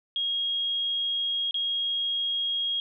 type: tone with dropouts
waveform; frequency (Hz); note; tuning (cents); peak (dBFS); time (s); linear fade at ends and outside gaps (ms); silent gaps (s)
sine; 3273; G#7; -26; -25; 0.16-2.8; 1; 1.51-1.543
effects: none